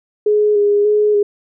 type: tone with vibrato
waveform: sine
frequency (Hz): 415.3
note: G#4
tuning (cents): 0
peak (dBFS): -10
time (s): 0.26-1.23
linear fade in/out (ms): 5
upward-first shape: square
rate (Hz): 1.7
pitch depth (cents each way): 21
effects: none